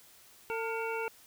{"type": "harmonic tone with a mistuned harmonic", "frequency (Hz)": 450.8, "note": "A4", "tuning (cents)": 42, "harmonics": [1, 2, 3, 5, 6], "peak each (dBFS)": [-35, -38, -40, -42, -43], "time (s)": [0.5, 1.08], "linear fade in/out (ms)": 0, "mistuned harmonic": 3, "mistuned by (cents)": 73, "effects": ["white hiss -58 dBFS RMS until 1.26 s"]}